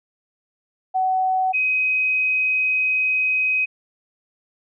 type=tone pair in turn; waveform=sine; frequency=751 / 2522 Hz; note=F#5 / D#7; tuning=+26 / +23 cents; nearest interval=octave + major sixth; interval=2097 cents; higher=second; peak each=-17 dBFS; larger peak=neither; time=0.94-1.53 / 1.53-3.66 s; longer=second; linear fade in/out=20 ms; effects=none